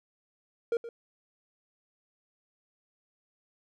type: tone with echo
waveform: triangle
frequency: 466.2 Hz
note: A#4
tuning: in tune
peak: -23 dBFS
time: 0.72-0.77 s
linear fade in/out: 2 ms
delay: 120 ms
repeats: 1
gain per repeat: -13 dB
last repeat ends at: 0.89 s
effects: none